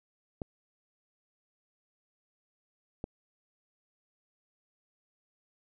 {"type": "clicks", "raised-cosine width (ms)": 2, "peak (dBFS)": -22, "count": 2, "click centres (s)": [0.418, 3.041], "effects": []}